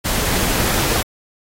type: noise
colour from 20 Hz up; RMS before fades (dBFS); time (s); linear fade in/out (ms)
pink; -19; 0.04-1.03; 20
effects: AAC 48 kbps